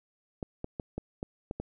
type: clicks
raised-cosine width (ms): 2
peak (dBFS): -21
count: 7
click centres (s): 0.428 / 0.644 / 0.798 / 0.98 / 1.229 / 1.511 / 1.6
effects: none